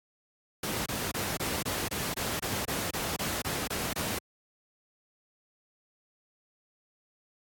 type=noise bursts; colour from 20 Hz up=pink; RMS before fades=-32 dBFS; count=14; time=0.63-4.188 s; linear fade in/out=5 ms; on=230 ms; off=26 ms; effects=high-pass 80 Hz 12 dB/octave + AAC 64 kbps